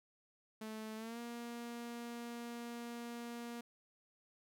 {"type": "tone with pitch glide", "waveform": "sawtooth", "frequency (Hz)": [218.2, 236.6], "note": ["A3", "A#3"], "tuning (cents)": [-14, 26], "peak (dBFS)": -40, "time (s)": [0.61, 3.61], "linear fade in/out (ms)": 5, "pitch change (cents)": 140, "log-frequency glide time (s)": [0.96, 1.19], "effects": []}